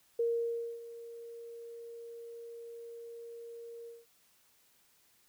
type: tone with ADSR envelope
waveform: sine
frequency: 466.2 Hz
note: A#4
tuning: in tune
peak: -27 dBFS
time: 0.19-4.06 s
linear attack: 6 ms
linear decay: 600 ms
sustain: -17 dB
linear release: 190 ms
effects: white hiss -68 dBFS RMS until 5.28 s